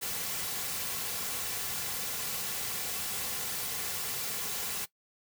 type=noise with comb filter; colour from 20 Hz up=white; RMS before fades=-35 dBFS; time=0.01-4.86 s; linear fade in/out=20 ms; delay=3.2 ms; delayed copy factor=-0.5; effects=noise-tail reverb RT60 0.1 s tail -19 dB re dry